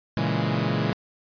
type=chord; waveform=sawtooth; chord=A# half-diminished seventh; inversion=none; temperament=equal; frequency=116.54 / 138.59 / 164.81 / 207.7 Hz; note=A#2 / C#3 / E3 / G#3; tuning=0 / 0 / 0 / 0 cents; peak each=-24 dBFS; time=0.17-0.93 s; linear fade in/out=0 ms; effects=resampled to 11025 Hz